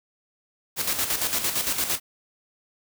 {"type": "noise with tremolo", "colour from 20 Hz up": "white", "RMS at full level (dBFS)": -24, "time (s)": [0.76, 2], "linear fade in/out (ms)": 50, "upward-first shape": "square", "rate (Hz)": 8.8, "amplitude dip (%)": 55, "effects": []}